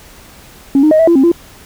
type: tone with pitch steps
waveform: sine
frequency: 275.4 / 307.1 / 624 / 653 / 339.6 / 267.4 / 341.3 Hz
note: C#4 / D#4 / D#5 / E5 / F4 / C4 / F4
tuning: -11 / -23 / +5 / -17 / -48 / +38 / -40 cents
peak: -4 dBFS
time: 0.75-1.317 s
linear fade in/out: 2 ms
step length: 81 ms
effects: tanh soft clip ceiling -2 dBFS + pink hiss -39 dBFS RMS until 1.65 s